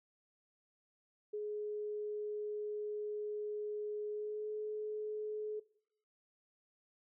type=tone with pitch glide; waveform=sine; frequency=420 to 426.1 Hz; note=G#4 to G#4; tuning=+19 to +44 cents; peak=-37 dBFS; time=1.33-5.6 s; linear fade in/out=10 ms; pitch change=+25 cents; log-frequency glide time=4.1-4.5 s; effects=noise-tail reverb RT60 0.7 s tail -20 dB re dry